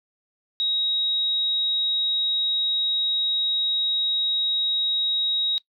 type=tone; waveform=sine; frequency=3800 Hz; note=A#7; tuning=33 cents sharp; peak=-21 dBFS; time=0.6-5.58 s; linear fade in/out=0 ms; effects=noise-tail reverb RT60 0.1 s tail -20 dB re dry